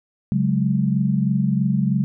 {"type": "chord", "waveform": "sine", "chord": "C# suspended fourth", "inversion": "none", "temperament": "just", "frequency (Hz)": [138.59, 184.79, 207.9], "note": ["C#3", "F#3", "G#3"], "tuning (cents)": [0, -2, 2], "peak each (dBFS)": -21, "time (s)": [0.32, 2.04], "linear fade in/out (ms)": 0, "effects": []}